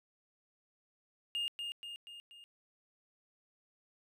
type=tone with echo; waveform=triangle; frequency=2830 Hz; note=F7; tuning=22 cents sharp; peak=-31 dBFS; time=1.35-1.48 s; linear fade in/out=0 ms; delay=240 ms; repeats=4; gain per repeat=-5 dB; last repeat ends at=2.44 s; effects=tanh soft clip ceiling -27 dBFS